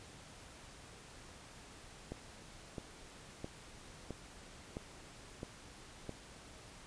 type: click train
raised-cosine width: 2 ms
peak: -28 dBFS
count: 7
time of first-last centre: 2.12-6.094 s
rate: 1.51 Hz
effects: pink hiss -55 dBFS RMS until 6.86 s + resampled to 22050 Hz